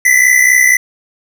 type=tone pair together; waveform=square; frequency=1969 / 2033 Hz; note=B6 / B6; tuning=-6 / +50 cents; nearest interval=minor second; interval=56 cents; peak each=-10 dBFS; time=0.05-0.77 s; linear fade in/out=5 ms; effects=none